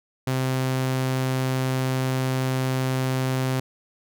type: tone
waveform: sawtooth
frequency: 130.4 Hz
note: C3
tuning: 5 cents flat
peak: -18 dBFS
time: 0.27-3.6 s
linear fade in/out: 5 ms
effects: none